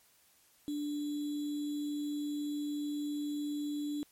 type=tone with sample-and-hold; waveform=sine; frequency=293.7 Hz; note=D4; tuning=in tune; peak=-33 dBFS; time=0.68-4.03 s; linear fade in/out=0 ms; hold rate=3675 Hz; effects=white hiss -66 dBFS RMS until 4.11 s + MP3 64 kbps